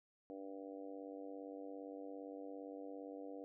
harmonic tone, 97.5 Hz, G2, 9 cents flat, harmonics 3 / 4 / 5 / 6 / 7 / 8, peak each -50 / -59 / -51 / -57 / -57 / -64 dBFS, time 0.3-3.44 s, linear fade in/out 0 ms, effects none

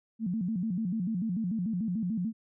sine tone with vibrato, 199.6 Hz, G3, 32 cents sharp, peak -28 dBFS, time 0.19-2.33 s, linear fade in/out 50 ms, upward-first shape square, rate 6.8 Hz, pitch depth 200 cents each way, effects none

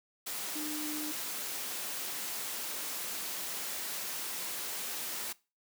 sine tone in noise, 302.5 Hz, D#4, 49 cents flat, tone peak -37 dBFS, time 0.55-1.12 s, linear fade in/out 10 ms, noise white, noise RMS -38 dBFS, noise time 0.26-5.33 s, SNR -2 dB, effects noise-tail reverb RT60 0.3 s tail -21 dB re dry + high-pass 200 Hz 12 dB/octave

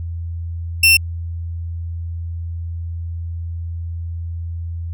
sawtooth tone, 2700 Hz, E7, 41 cents sharp, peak -5 dBFS, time 0.83-0.97 s, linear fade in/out 5 ms, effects added 84 Hz sine -23 dBFS peak until 4.93 s

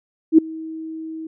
sine tone with ADSR envelope, 320 Hz, D#4, 49 cents sharp, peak -4 dBFS, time 0.32-1.27 s, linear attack 62 ms, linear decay 6 ms, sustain -24 dB, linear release 4 ms, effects none

